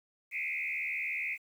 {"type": "tone with frequency modulation", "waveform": "sine", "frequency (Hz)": 2297, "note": "D7", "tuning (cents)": -39, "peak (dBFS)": -32, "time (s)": [0.31, 1.38], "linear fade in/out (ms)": 50, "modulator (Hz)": 76.8, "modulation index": 3.3, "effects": ["10-bit"]}